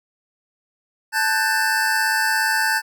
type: tone cluster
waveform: square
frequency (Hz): 879 / 1500 / 1597 / 1775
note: A5 / F#6 / G6 / A6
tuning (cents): -2 / +23 / +32 / +15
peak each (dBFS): -24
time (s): 1.12-2.82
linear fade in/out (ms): 50
effects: none